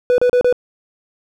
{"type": "tone bursts", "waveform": "triangle", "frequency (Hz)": 493.9, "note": "B4", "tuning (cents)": 0, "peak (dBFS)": -8, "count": 4, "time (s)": [0.1, 0.526], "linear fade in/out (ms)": 0, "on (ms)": 81, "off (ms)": 34, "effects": []}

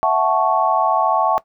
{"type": "chord", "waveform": "sine", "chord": "F# minor seventh", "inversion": "third", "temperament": "equal with one note detuned", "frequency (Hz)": [659.3, 740, 873.9, 1108.7], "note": ["E5", "F#5", "A5", "C#6"], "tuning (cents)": [0, 0, -12, 0], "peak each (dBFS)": -19, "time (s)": [0.03, 1.38], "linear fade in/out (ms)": 0, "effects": ["noise-tail reverb RT60 0.1 s tail -17 dB re dry"]}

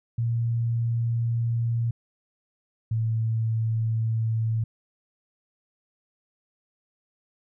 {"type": "tone pair in turn", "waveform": "sine", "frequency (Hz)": [116.54, 112.34], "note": ["A#2", "A2"], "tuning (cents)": [0, 36], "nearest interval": "minor second", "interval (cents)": 64, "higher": "first", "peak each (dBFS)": -22, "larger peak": "neither", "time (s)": [[0.18, 1.91], [2.91, 4.64]], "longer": "neither", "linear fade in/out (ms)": 5, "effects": []}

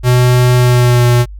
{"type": "tone with pitch glide", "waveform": "square", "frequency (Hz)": [124.3, 121.46], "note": ["B2", "B2"], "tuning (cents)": [12, -28], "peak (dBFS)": -7, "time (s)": [0.03, 1.26], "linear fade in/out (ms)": 50, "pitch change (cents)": -40, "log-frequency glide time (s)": [0.56, 1.06], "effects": ["added 50 Hz sine -26 dBFS peak until 1.39 s"]}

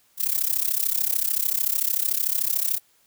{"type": "noise with amplitude modulation", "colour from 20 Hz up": "violet", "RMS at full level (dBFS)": -20, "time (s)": [0.17, 2.8], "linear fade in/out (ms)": 50, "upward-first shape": "sine", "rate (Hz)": 33.5, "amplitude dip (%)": 90, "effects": ["white hiss -62 dBFS RMS until 3.06 s"]}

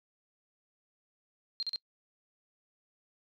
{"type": "tone bursts", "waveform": "sine", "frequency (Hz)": 4186, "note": "C8", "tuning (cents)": 0, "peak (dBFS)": -31, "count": 3, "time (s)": [1.6, 1.759], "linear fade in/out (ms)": 0, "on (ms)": 27, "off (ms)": 39, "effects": ["noise-tail reverb RT60 0.1 s tail -24 dB re dry"]}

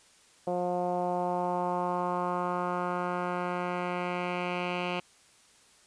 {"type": "tone with low-pass filter sweep", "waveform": "10% pulse", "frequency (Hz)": 178.2, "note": "F3", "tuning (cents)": 35, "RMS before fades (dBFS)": -31, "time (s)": [0.47, 5], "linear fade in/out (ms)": 5, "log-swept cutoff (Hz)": [630, 2800], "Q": 2.5, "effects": ["white hiss -60 dBFS RMS until 5.86 s", "resampled to 22050 Hz"]}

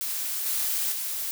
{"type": "noise with level steps", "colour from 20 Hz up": "blue", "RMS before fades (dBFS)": [-30, -27, -31], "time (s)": [0.01, 1.31], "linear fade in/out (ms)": 0, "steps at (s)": [0.46, 0.92], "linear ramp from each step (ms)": 2, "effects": []}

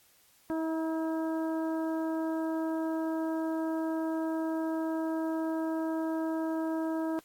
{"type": "harmonic tone with a mistuned harmonic", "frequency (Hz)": 322, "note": "E4", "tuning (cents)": -41, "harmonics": [1, 2, 3, 4, 5], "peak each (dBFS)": [-30, -37, -41, -47, -48], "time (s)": [0.5, 7.19], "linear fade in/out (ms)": 0, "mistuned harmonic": 3, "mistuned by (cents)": -17, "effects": ["white hiss -63 dBFS RMS until 7.24 s", "AAC 64 kbps"]}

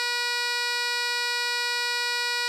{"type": "tone with band-pass filter", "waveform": "15% pulse", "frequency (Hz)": 483.5, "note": "B4", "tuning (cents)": -37, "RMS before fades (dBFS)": -27, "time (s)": [0, 2.48], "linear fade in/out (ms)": 0, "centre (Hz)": 3600, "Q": 1.7, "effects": []}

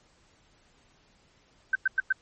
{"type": "tone bursts", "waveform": "sine", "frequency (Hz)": 1545, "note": "G6", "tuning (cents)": -26, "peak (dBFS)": -20, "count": 4, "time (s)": [1.73, 2.126], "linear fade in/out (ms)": 5, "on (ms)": 24, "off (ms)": 100, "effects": ["pink hiss -63 dBFS RMS until 2.21 s", "MP3 32 kbps"]}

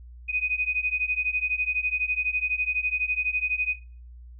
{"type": "beating tone pair", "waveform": "sine", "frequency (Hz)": [2489, 2501], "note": ["D#7", "D#7"], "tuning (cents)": [0, 8], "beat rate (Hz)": 12, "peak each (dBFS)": -27, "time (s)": [0.28, 3.76], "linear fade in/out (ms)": 20, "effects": ["noise-tail reverb RT60 0.4 s tail -17 dB re dry", "added 60 Hz sine -42 dBFS peak until 4.39 s"]}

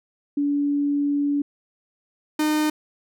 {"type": "tone pair in turn", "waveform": ["sine", "45% pulse"], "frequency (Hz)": [286.9, 305.3], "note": ["D4", "D#4"], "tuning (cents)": [-40, -33], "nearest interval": "minor second", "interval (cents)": 107, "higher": "second", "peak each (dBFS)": -19, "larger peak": "neither", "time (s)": [[0.37, 1.42], [2.39, 2.7]], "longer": "first", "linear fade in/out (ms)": 5, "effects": []}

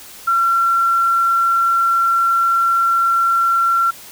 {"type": "tone", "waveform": "sine", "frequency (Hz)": 1362, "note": "F6", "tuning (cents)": -44, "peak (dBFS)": -12, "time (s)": [0.27, 3.91], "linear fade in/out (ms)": 10, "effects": ["white hiss -38 dBFS RMS until 4.11 s"]}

